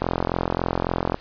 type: click train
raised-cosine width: 1 ms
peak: -7 dBFS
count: 50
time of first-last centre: 0.02-1.144 s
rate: 43.6 Hz
effects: pink hiss -47 dBFS RMS until 1.2 s + resampled to 11025 Hz